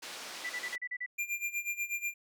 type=low-pass noise; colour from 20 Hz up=white; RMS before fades=-44 dBFS; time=0.02-0.76 s; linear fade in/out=10 ms; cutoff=5300 Hz; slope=12 dB/octave
type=tone bursts; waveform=sine; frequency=1975.5 Hz; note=B6; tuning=in tune; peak=-34 dBFS; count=7; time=0.44-1.063 s; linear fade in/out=10 ms; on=59 ms; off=35 ms
type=tone with tremolo; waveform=square; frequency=2393 Hz; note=D7; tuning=32 cents sharp; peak=-31 dBFS; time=1.18-2.14 s; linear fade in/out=10 ms; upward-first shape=sine; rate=8.2 Hz; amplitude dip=85%
effects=high-pass 300 Hz 12 dB/octave